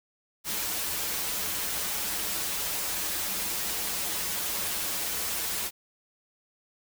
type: noise with comb filter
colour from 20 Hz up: white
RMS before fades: -31 dBFS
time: 0.44-5.71 s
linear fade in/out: 50 ms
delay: 7.7 ms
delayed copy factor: -0.7
effects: none